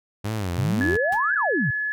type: tone with vibrato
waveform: sawtooth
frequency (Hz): 97.8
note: G2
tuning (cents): -4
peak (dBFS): -21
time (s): 0.24-0.97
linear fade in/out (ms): 10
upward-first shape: sine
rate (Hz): 2.6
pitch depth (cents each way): 220
type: exponential two-way sweep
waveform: sine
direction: up then down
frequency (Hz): 109.7 to 1715 to 109.7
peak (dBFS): -21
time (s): 0.57-1.71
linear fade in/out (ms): 10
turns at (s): 1.35
type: tone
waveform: sine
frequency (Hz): 1707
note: G#6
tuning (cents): +47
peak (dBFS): -23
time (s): 0.81-1.92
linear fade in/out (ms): 0
type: noise with exponential decay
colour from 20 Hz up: pink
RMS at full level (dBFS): -33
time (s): 1.12-1.23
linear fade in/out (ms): 5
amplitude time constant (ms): 23
effects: none